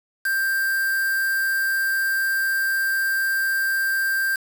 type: tone with quantisation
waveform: triangle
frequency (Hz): 1579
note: G6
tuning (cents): +12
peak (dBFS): -18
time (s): 0.25-4.36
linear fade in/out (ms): 5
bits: 5
effects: none